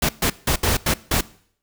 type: noise bursts at uneven times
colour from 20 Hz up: pink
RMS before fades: -19 dBFS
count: 6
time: 0.02-0.09 / 0.22-0.3 / 0.47-0.56 / 0.63-0.77 / 0.86-0.94 / 1.11-1.21 s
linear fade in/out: 5 ms
effects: noise-tail reverb RT60 0.6 s tail -20 dB re dry